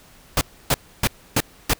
pink noise bursts, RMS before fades -18 dBFS, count 5, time 0.37-1.735 s, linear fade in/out 2 ms, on 41 ms, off 290 ms, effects pink hiss -50 dBFS RMS until 1.79 s

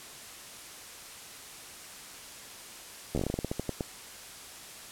slowing click train, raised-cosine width 2 ms, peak -17 dBFS, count 15, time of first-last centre 3.15-3.808 s, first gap 12 ms, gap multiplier 1.19, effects white hiss -46 dBFS RMS until 4.91 s + low-pass 11000 Hz 12 dB/octave

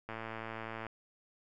click train, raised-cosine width 0.5 ms, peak -26 dBFS, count 88, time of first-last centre 0.09-0.867 s, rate 112 Hz, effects none

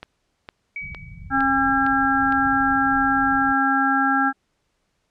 click train, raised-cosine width 0.3 ms, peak -19 dBFS, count 6, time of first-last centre 0.03-2.324 s, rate 2.18 Hz
sine tone with exponential decay, 2271 Hz, C#7, 41 cents sharp, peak -26 dBFS, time 0.76-1.41 s, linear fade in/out 2 ms, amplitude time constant 140 ms
pink low-pass noise, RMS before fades -38 dBFS, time 0.81-3.53 s, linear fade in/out 20 ms, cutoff 190 Hz, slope 96 dB/octave
harmonic tone, 270 Hz, C#4, 45 cents flat, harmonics 1 / 3 / 5 / 6, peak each -22 / -22 / -22 / -22 dBFS, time 1.3-4.33 s, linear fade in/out 50 ms
effects pink hiss -71 dBFS RMS until 5.1 s + low-pass 8000 Hz 12 dB/octave

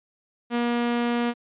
sawtooth tone, 238.6 Hz, A#3, 41 cents sharp, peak -18 dBFS, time 0.5-1.34 s, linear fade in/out 50 ms, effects resampled to 8000 Hz

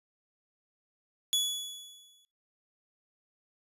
sawtooth tone with exponential decay, 3399 Hz, G#7, 39 cents sharp, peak -21 dBFS, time 1.33-2.25 s, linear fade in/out 0 ms, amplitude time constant 200 ms, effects noise-tail reverb RT60 0.3 s tail -22 dB re dry + resampled to 32000 Hz

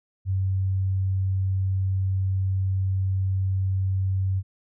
sine tone, 95.3 Hz, G2, 48 cents flat, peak -21 dBFS, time 0.25-4.43 s, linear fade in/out 50 ms, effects none

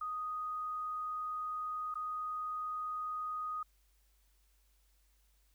sine tone with dropouts, 1244.5 Hz, D#6, in tune, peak -36 dBFS, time 0.01-3.63 s, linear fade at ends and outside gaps 5 ms, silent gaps 1.942-1.954 s, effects added 50 Hz sine -68 dBFS peak until 5.54 s + white hiss -75 dBFS RMS until 5.54 s

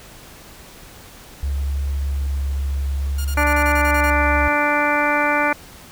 sine tone with vibrato, 69.3 Hz, C#2, in tune, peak -19 dBFS, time 1.43-4.48 s, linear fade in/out 0 ms, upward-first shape sine, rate 0.61 Hz, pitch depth 9 cents each way
5% pulse tone bursts, 1420 Hz, F6, 28 cents sharp, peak -19 dBFS, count 10, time 3.18-4.103 s, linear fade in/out 5 ms, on 68 ms, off 27 ms
harmonic tone, 293.7 Hz, D4, in tune, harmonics 1 / 2 / 3 / 4 / 5 / 6 / 7 / 8, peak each -25 / -23 / -22 / -24 / -22 / -27 / -26 / -24 dBFS, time 3.37-5.53 s, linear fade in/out 5 ms
effects pink hiss -42 dBFS RMS until 5.91 s

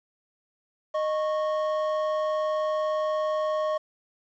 triangle tone pair together, 617.4 / 1100 Hz, D#5 / C#6, -14 / -14 cents, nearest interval minor seventh, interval 1000 cents, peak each -23 / -29 dBFS, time 0.94-3.78 s, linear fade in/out 10 ms, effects resampled to 16000 Hz + 9-bit

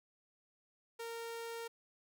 sawtooth tone, 461.7 Hz, A#4, 17 cents flat, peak -38 dBFS, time 0.99-1.68 s, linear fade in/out 10 ms, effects none

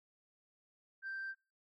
sine tone, 1568 Hz, G6, in tune, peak -38 dBFS, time 1.02-1.35 s, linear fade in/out 50 ms, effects noise-tail reverb RT60 0.3 s tail -22 dB re dry + tanh soft clip ceiling -37 dBFS

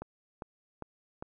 click train, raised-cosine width 1 ms, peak -25 dBFS, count 4, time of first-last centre 0.02-1.225 s, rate 2.49 Hz, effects none

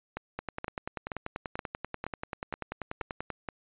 two click trains, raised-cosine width 0.5 ms, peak -19 / -19 dBFS, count 31 / 8, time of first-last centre 0.39-3.303 / 0.17-3.488 s, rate 10.3 / 2.11 Hz, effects resampled to 8000 Hz

